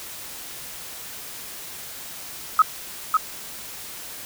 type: tone with echo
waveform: sine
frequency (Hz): 1273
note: D#6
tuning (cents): +39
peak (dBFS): -10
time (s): 2.59-2.62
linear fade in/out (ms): 2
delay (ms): 550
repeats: 1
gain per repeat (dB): -4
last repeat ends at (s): 3.17
effects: white hiss -37 dBFS RMS until 4.25 s